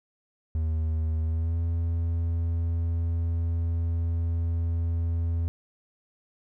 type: tone with pitch glide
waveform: triangle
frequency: 79.7 to 83.71 Hz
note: D#2 to E2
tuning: +42 to +27 cents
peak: -22 dBFS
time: 0.55-5.48 s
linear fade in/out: 0 ms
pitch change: +85 cents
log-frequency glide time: 1.21-1.59 s
effects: none